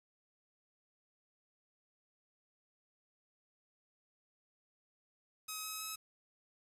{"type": "tone with pitch steps", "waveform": "5% pulse", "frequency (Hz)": [1269, 1277.8, 1286.7], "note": ["D#6", "D#6", "E6"], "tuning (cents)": [34, 46, -42], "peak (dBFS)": -29, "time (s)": [5.48, 5.96], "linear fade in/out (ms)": 10, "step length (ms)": 160, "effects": ["resampled to 32000 Hz", "10-bit"]}